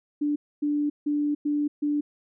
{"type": "tone bursts at uneven times", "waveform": "sine", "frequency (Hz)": 293.7, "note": "D4", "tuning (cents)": 0, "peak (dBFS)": -22, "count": 5, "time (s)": [[0.21, 0.36], [0.62, 0.9], [1.06, 1.35], [1.45, 1.68], [1.82, 2.01]], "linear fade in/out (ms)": 10, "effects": []}